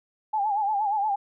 sine tone with vibrato, 830 Hz, G#5, 1 cent flat, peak -22 dBFS, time 0.33-1.16 s, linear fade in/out 10 ms, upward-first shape sine, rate 8.5 Hz, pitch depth 91 cents each way, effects none

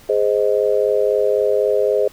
sine chord, Ab major, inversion none, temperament just, 415.3 / 519.1 / 623 Hz, Ab4 / C5 / Eb5, 0 / -14 / +2 cents, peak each -17 / -18 / -20 dBFS, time 0.09-2.08 s, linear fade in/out 5 ms, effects pink hiss -46 dBFS RMS until 2.12 s

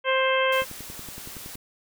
harmonic tone, 526 Hz, C5, 9 cents sharp, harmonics 1 / 2 / 3 / 4 / 5 / 6, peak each -23 / -26 / -28 / -29 / -30 / -31 dBFS, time 0.04-0.65 s, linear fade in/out 50 ms
white noise, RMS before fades -40 dBFS, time 0.52-1.56 s, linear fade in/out 5 ms
click train, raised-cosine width 3 ms, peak -28 dBFS, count 11, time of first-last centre 0.62-1.555 s, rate 10.7 Hz
effects none

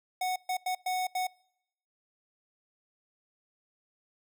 square tone bursts at uneven times, 738 Hz, F#5, 5 cents flat, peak -29 dBFS, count 5, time 0.21-0.36 / 0.49-0.57 / 0.66-0.75 / 0.86-1.07 / 1.15-1.27 s, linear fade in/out 5 ms, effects noise-tail reverb RT60 0.8 s tail -26 dB re dry

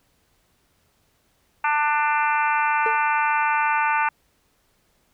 harmonic tone, 297.2 Hz, D4, 21 cents sharp, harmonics 3 / 4 / 5 / 6 / 7 / 8 / 9, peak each -21 / -26 / -25 / -32 / -32 / -30 / -32 dBFS, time 1.64-4.09 s, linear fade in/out 5 ms
triangle tone with exponential decay, 449.8 Hz, A4, 38 cents sharp, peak -20 dBFS, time 2.86-3.03 s, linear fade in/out 2 ms, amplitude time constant 35 ms
effects pink hiss -65 dBFS RMS until 5.13 s

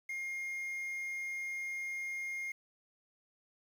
triangle tone with quantisation, 2130 Hz, C7, 30 cents sharp, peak -35 dBFS, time 0.09-2.52 s, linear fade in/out 5 ms, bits 10, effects none

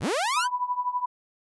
sawtooth linear sweep, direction up, 40.55 to 1602 Hz, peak -20 dBFS, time 0-0.48 s, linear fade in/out 50 ms
sine tone with tremolo, 989 Hz, B5, 2 cents sharp, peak -21 dBFS, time 0.36-1.06 s, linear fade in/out 10 ms, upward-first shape triangle, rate 12 Hz, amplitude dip 90%
effects resampled to 24000 Hz

